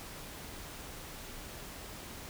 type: silence
effects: pink hiss -46 dBFS RMS until 2.29 s